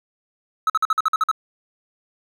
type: tone bursts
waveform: triangle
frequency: 1290 Hz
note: E6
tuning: 38 cents flat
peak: -13 dBFS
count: 9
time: 0.67-1.314 s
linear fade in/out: 2 ms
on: 28 ms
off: 49 ms
effects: none